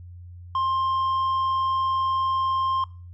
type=tone with tanh clipping; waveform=triangle; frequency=1057 Hz; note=C6; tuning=17 cents sharp; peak=-22 dBFS; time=0.55-2.84 s; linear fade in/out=2 ms; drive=9 dB; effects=noise-tail reverb RT60 0.4 s tail -23 dB re dry + added 88 Hz sine -39 dBFS peak until 3.13 s